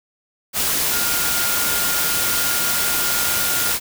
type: tone in noise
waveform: sine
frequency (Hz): 1414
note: F6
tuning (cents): +21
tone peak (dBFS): -27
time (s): 0.9-3.76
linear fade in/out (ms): 50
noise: white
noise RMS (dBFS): -20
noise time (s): 0.53-3.8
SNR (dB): -10
effects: none